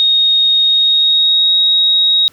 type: tone with pitch glide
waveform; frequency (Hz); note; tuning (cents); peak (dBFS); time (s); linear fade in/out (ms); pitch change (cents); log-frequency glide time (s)
sine; 3729 to 3783; A#7 to A#7; 0 to +25; -8; 0-2.28; 0; +25; 0.61-1.59
effects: pink hiss -48 dBFS RMS until 2.32 s